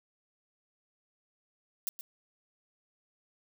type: noise with echo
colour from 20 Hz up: violet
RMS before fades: -33 dBFS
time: 1.87-1.89 s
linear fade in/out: 0 ms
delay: 120 ms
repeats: 1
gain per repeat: -10 dB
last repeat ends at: 2.01 s
effects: none